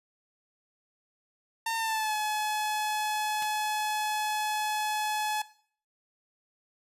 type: tone with pitch glide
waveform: sawtooth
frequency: 908 to 852.1 Hz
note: A#5 to G#5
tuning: -46 to +44 cents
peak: -24 dBFS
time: 1.66-5.42 s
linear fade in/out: 5 ms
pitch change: -110 cents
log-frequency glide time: 1.77-2.14 s
type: noise with exponential decay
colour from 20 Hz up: white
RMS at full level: -36 dBFS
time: 3.42-3.49 s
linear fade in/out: 1 ms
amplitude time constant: 15 ms
effects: noise-tail reverb RT60 0.5 s tail -17 dB re dry + resampled to 32000 Hz